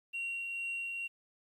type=tone with tremolo; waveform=sine; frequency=2749 Hz; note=F7; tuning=28 cents flat; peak=-32 dBFS; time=0.13-1.08 s; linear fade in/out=20 ms; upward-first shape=triangle; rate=2.2 Hz; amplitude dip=35%; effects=tanh soft clip ceiling -33 dBFS + 11-bit